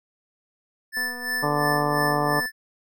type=tone with tremolo; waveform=square; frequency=1757 Hz; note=A6; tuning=3 cents flat; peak=-24 dBFS; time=0.92-2.52 s; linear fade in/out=50 ms; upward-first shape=sine; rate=2.9 Hz; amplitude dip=75%
type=click train; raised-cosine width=1 ms; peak=-28 dBFS; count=364; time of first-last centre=0.97-2.458 s; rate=244 Hz
type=harmonic tone; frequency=146.83 Hz; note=D3; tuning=in tune; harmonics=1 / 2 / 3 / 4 / 5 / 6 / 7 / 8; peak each=-29 / -29 / -29 / -29 / -29 / -29 / -29 / -29 dBFS; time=1.42-2.41 s; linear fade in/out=20 ms
effects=none